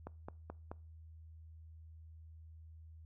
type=click train; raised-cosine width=1 ms; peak=-30 dBFS; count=4; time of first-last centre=0.07-0.715 s; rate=4.65 Hz; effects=noise-tail reverb RT60 0.4 s tail -23 dB re dry + added 80 Hz sine -52 dBFS peak until 3.05 s